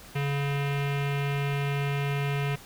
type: tone with low-pass filter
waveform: square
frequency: 141.3 Hz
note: C#3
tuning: 34 cents sharp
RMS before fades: -28 dBFS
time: 0.15-2.56 s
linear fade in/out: 10 ms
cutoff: 2600 Hz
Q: 3
effects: pink hiss -48 dBFS RMS until 2.65 s